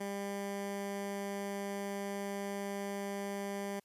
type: tone with notch filter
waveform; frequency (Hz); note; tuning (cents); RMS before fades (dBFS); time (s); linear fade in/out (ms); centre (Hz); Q
15% pulse; 199.7; G3; +32; -39; 0-3.8; 10; 3900; 2
effects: white hiss -75 dBFS RMS until 3.84 s + resampled to 32000 Hz